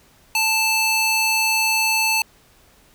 square tone with high-pass filter, 880 Hz, A5, in tune, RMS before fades -19 dBFS, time 0.35-2.22 s, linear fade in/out 2 ms, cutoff 1900 Hz, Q 1.1, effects pink hiss -54 dBFS RMS until 2.94 s

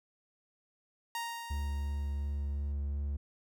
sawtooth tone with exponential decay, 932.3 Hz, A#5, in tune, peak -30 dBFS, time 1.15-2.72 s, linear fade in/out 1 ms, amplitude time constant 340 ms
triangle tone with vibrato, 71.2 Hz, C#2, 47 cents sharp, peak -30 dBFS, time 1.5-3.17 s, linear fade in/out 10 ms, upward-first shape sine, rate 2.8 Hz, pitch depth 10 cents each way
effects none

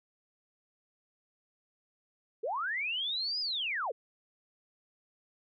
sine linear two-way sweep, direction up then down, 392 to 5080 to 392 Hz, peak -31 dBFS, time 2.43-3.92 s, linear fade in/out 10 ms, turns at 3.4 s, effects none

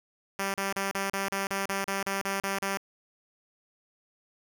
5% pulse tone bursts, 196 Hz, G3, in tune, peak -17 dBFS, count 13, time 0.39-2.772 s, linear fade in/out 2 ms, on 150 ms, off 36 ms, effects none

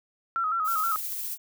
sine tone with vibrato, 1309 Hz, E6, 13 cents flat, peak -24 dBFS, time 0.36-0.96 s, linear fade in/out 0 ms, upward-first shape square, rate 6.3 Hz, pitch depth 61 cents each way
violet noise with tremolo, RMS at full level -32 dBFS, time 0.64-1.38 s, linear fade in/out 50 ms, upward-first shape sine, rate 15 Hz, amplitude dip 25%
effects none

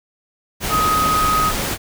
sine tone in noise, 1258 Hz, D#6, 19 cents sharp, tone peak -15 dBFS, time 0.69-1.53 s, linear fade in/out 50 ms, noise pink, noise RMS -22 dBFS, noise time 0.6-1.78 s, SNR +4 dB, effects none

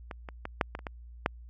clicks, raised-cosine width 0.5 ms, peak -23 / -25 / -20 / -9 / -20 / -30 / -20 / -10 dBFS, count 8, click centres 0.112 / 0.288 / 0.454 / 0.612 / 0.751 / 0.791 / 0.868 / 1.261 s, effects added 59 Hz sine -45 dBFS peak until 1.49 s

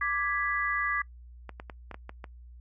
sine chord, G# diminished, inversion second, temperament equal, 1174.7 / 1661.2 / 1975.5 Hz, D6 / G#6 / B6, 0 / 0 / 0 cents, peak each -31 dBFS, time 0.01-1.02 s, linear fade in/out 5 ms
clicks, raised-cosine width 0.5 ms, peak -25 dBFS, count 7, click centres 1.493 / 1.599 / 1.698 / 1.913 / 1.944 / 2.094 / 2.242 s
effects noise-tail reverb RT60 0.1 s tail -23 dB re dry + added 60 Hz sine -46 dBFS peak until 2.6 s

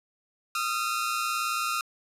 sawtooth tone pair together, 1244.5 / 1363 Hz, D#6 / F6, 0 / -43 cents, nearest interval major second, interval 157 cents, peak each -26 dBFS, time 0.55-1.81 s, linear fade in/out 2 ms, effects resampled to 32000 Hz

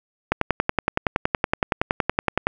click train, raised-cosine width 0.5 ms, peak -3 dBFS, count 24, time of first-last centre 0.32-2.47 s, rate 10.7 Hz, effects none

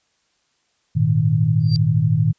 sine chord, Ab suspended second, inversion none, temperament equal, 103.83 / 116.54 / 155.56 Hz, Ab2 / Bb2 / Eb3, 0 / 0 / 0 cents, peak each -21 / -18 / -17 dBFS, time 0.95-2.33 s, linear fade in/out 20 ms
sine tone with exponential growth, 4693 Hz, D8, 2 cents flat, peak -21 dBFS, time 1.6-1.76 s, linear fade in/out 0 ms, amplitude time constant 33 ms
effects white hiss -66 dBFS RMS until 2.38 s + resampled to 16000 Hz

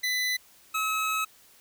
25% pulse tone pair in turn, 2000 / 1285.3 Hz, B6 / E6, +21 / -44 cents, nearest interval minor sixth, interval 765 cents, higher first, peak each -22 dBFS, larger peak neither, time 0.03-0.37 / 0.74-1.25 s, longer second, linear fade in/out 10 ms, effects white hiss -57 dBFS RMS until 1.6 s

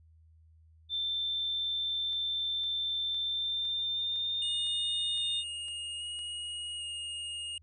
sine tone with pitch glide, 3558 to 3658 Hz, A7 to A#7, +19 to -33 cents, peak -30 dBFS, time 0.89-5.44 s, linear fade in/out 50 ms, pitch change +48 cents, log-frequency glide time 3.18-4.92 s
click train, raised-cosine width 0.2 ms, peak -38 dBFS, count 9, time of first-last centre 2.13-6.191 s, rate 1.97 Hz
square tone with vibrato, 2866 Hz, F7, 44 cents sharp, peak -37 dBFS, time 4.42-7.58 s, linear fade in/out 2 ms, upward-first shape square, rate 0.63 Hz, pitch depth 9 cents each way
effects added 80 Hz sine -57 dBFS peak until 7.62 s + resampled to 24000 Hz

